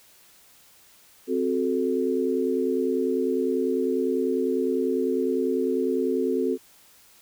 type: chord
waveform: sine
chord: F# diminished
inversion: second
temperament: equal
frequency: 261.6 / 370 / 440 Hz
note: C4 / F#4 / A4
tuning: 0 / 0 / 0 cents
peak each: -26 dBFS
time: 1.27-6.58 s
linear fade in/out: 50 ms
effects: white hiss -55 dBFS RMS until 7.21 s